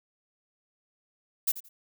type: noise with echo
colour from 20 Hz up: violet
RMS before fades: -25 dBFS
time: 1.47-1.52 s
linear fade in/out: 10 ms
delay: 85 ms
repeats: 2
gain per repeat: -14 dB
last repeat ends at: 1.69 s
effects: none